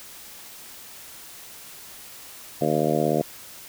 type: harmonic tone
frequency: 76.6 Hz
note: D#2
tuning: 27 cents flat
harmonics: 2 / 3 / 4 / 5 / 6 / 7 / 8 / 9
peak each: -28 / -28 / -28 / -28 / -28 / -28 / -28 / -28 dBFS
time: 2.61-3.22 s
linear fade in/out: 5 ms
effects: white hiss -43 dBFS RMS until 3.68 s